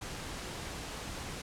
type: noise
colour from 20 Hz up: pink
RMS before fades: -41 dBFS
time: 0.01-1.42 s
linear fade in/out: 10 ms
effects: low-pass 9000 Hz 12 dB/octave